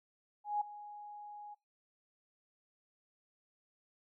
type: tone with ADSR envelope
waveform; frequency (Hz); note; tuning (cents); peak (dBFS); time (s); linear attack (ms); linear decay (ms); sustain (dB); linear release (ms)
sine; 830.6; G#5; 0; -29; 0.44-1.55; 170; 7; -17; 18
effects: noise-tail reverb RT60 0.2 s tail -21 dB re dry